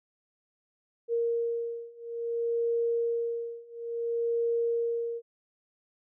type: beating tone pair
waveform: sine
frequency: 466.2 / 466.78 Hz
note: A#4 / A#4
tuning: 0 / +2 cents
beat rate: 0.58 Hz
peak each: -31 / -30 dBFS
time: 1.08-5.22 s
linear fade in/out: 50 ms
effects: none